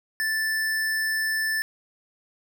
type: tone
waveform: square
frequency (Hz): 1760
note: A6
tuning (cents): 0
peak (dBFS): -24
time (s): 0.2-1.62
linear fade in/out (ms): 0
effects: none